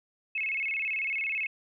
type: tone with vibrato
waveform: sine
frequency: 2375 Hz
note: D7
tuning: 19 cents sharp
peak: -28 dBFS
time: 0.35-1.47 s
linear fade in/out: 5 ms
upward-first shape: square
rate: 18 Hz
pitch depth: 150 cents each way
effects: none